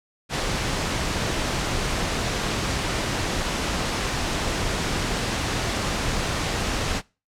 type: noise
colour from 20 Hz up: pink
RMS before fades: -25 dBFS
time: 0.29-7.02 s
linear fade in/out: 50 ms
effects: noise-tail reverb RT60 0.3 s tail -23 dB re dry + low-pass 7000 Hz 12 dB/octave